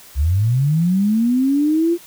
sine linear sweep, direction up, 63.6 to 349.2 Hz, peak -13 dBFS, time 0.15-1.98 s, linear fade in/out 50 ms, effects white hiss -43 dBFS RMS until 2.06 s

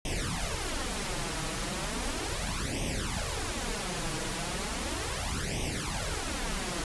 pink noise with flanger, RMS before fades -33 dBFS, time 0.05-6.84 s, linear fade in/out 2 ms, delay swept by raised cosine 0.34 to 6.24 ms, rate 0.36 Hz, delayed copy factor +0.8, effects resampled to 24000 Hz

